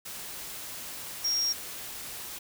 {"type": "tone in noise", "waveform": "sine", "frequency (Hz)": 5590, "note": "F8", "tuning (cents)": 1, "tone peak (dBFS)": -25, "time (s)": [1.24, 1.53], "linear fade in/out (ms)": 10, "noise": "white", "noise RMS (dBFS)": -40, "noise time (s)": [0.05, 2.39], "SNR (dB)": 12, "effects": []}